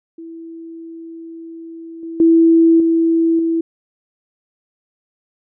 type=tone with level steps; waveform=sine; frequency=329.6 Hz; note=E4; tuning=in tune; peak=-30 / -25 / -7 / -11 / -14 dBFS; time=0.18-3.61 s; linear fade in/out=5 ms; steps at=2.03 / 2.2 / 2.8 / 3.39 s; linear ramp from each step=2 ms; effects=none